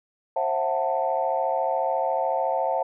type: chord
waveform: sine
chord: F# half-diminished seventh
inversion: second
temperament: just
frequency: 532.8 / 666 / 740 / 888 Hz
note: C5 / E5 / F#5 / A5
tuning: +31 / +18 / 0 / +16 cents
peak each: -27 dBFS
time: 0.36-2.83 s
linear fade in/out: 5 ms
effects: tanh soft clip ceiling -11 dBFS